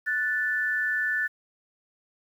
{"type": "tone pair together", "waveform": "sine", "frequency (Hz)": [1480, 1760], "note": ["F#6", "A6"], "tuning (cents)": [0, 0], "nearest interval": "minor third", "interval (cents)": 300, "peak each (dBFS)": [-29, -25], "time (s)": [0.06, 1.28], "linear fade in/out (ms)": 20, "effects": ["9-bit"]}